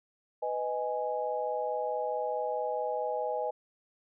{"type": "chord", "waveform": "sine", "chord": "G# minor", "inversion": "first", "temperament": "just", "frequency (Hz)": [498.4, 623, 830.6], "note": ["B4", "D#5", "G#5"], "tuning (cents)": [16, 2, 0], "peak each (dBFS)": -34, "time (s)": [0.42, 3.51], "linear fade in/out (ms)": 10, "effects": []}